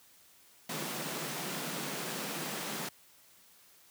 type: high-pass noise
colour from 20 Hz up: pink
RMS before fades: -38 dBFS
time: 0.69-2.89 s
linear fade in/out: 5 ms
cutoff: 140 Hz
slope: 96 dB/octave
effects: white hiss -61 dBFS RMS until 3.9 s + high-pass 60 Hz 12 dB/octave